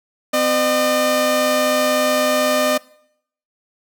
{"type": "tone pair together", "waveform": "sawtooth", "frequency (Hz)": [255, 606], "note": ["C4", "D#5"], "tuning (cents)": [-44, -46], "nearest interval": "octave + minor third", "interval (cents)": 1498, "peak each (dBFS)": [-18, -12], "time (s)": [0.33, 2.78], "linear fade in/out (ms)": 10, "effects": ["noise-tail reverb RT60 0.7 s tail -22 dB re dry"]}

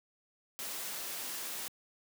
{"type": "noise", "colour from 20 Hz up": "white", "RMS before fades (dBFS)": -40, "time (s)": [0.59, 1.68], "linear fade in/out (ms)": 0, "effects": ["high-pass 200 Hz 12 dB/octave"]}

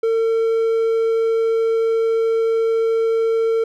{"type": "tone", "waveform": "triangle", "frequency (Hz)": 452.3, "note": "A4", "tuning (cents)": 48, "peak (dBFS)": -13, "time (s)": [0.03, 3.64], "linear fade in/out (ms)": 5, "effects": []}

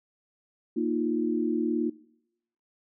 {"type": "chord", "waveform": "sine", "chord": "Bb suspended fourth", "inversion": "none", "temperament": "just", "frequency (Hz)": [233.1, 310.8, 349.6], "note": ["Bb3", "Eb4", "F4"], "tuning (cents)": [0, -2, 2], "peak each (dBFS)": -29, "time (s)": [0.76, 1.9], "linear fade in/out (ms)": 10, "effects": ["noise-tail reverb RT60 0.8 s tail -21 dB re dry"]}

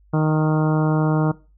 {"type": "harmonic tone with a mistuned harmonic", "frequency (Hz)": 155.3, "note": "D#3", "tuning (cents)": -3, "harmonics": [1, 2, 3, 4, 5, 6, 7, 8, 9], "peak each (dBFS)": [-17, -23, -27, -29, -31, -33, -34, -35, -36], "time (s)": [0.13, 1.32], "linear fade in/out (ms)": 10, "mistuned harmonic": 6, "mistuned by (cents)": -15, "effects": ["noise-tail reverb RT60 0.3 s tail -19 dB re dry", "added 50 Hz sine -51 dBFS peak until 1.57 s"]}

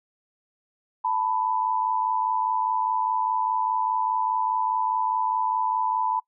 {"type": "tone pair together", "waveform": "sine", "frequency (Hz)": [885.1, 990], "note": ["A5", "B5"], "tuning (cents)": [10, 4], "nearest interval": "major second", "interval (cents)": 194, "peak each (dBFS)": [-26, -24], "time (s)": [1.04, 6.2], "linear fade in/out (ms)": 10, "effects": ["noise-tail reverb RT60 0.1 s tail -23 dB re dry"]}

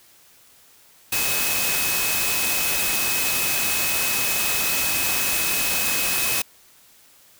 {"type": "tone in noise", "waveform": "sine", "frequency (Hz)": 2556, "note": "D#7", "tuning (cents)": 46, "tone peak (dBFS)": -27, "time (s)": [1.12, 6.42], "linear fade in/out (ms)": 5, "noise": "white", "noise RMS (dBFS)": -23, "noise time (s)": [1.12, 6.42], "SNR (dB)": -7, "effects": ["white hiss -53 dBFS RMS until 7.39 s"]}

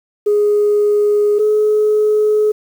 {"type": "tone pair in turn", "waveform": "sine", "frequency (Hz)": [415.3, 425], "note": ["G#4", "G#4"], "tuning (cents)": [0, 40], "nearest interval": "unison", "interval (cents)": 40, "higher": "second", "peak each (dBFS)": -9, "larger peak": "neither", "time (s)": [[0.26, 1.39], [1.39, 2.52]], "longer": "neither", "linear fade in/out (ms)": 10, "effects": ["tanh soft clip ceiling -6 dBFS", "7-bit"]}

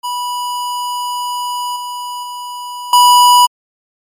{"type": "tone with level steps", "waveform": "square", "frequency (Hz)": 981, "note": "B5", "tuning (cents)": -12, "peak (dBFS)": [-18, -22, -24, -5], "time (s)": [0.03, 3.47], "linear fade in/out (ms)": 20, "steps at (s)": [1.76, 2.23, 2.93], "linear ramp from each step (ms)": 2, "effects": ["MP3 64 kbps"]}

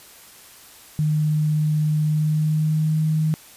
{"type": "tone with pitch glide", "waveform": "sine", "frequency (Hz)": [152.7, 156.18], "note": ["D#3", "D#3"], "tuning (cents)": [-32, 7], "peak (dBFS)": -17, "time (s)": [0.99, 3.34], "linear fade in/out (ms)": 0, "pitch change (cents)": 39, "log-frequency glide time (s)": [2, 2.99], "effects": ["white hiss -46 dBFS RMS until 3.56 s", "resampled to 32000 Hz"]}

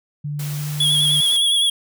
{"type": "tone with pitch glide", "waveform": "sine", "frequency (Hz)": [146.83, 148.28], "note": ["D3", "D3"], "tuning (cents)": [0, 17], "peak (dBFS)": -23, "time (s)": [0.24, 1.21], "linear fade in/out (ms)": 10, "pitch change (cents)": 17, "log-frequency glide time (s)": [0.54, 0.65]}
{"type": "noise", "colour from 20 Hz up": "white", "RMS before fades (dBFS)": -34, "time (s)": [0.39, 1.37], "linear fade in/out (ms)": 5}
{"type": "tone with vibrato", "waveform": "square", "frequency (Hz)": 3337, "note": "G#7", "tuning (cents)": 8, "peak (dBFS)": -15, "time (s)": [0.8, 1.7], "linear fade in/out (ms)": 5, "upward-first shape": "sine", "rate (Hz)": 9.8, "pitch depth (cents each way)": 48}
{"effects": []}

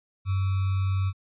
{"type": "tone with sample-and-hold", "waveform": "sine", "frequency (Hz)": 95.5, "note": "G2", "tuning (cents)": -45, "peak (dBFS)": -22, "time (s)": [0.25, 1.13], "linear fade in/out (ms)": 50, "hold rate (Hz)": 1225, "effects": ["resampled to 8000 Hz"]}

